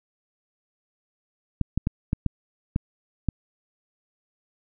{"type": "clicks", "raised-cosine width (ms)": 5, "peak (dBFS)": -10, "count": 7, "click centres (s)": [1.613, 1.776, 1.871, 2.131, 2.263, 2.761, 3.287], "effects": []}